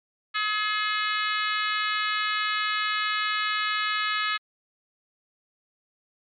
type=harmonic tone; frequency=424.6 Hz; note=G#4; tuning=38 cents sharp; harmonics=3 / 4 / 5 / 6 / 7 / 8 / 9 / 10; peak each=-28 / -30 / -32 / -34 / -35 / -36 / -37 / -38 dBFS; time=0.34-4.38 s; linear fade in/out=20 ms; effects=MP3 64 kbps